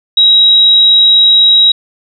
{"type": "tone", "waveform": "sine", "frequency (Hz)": 3836, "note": "A#7", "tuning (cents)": 49, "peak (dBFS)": -3, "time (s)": [0.17, 1.72], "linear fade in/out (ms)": 5, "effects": []}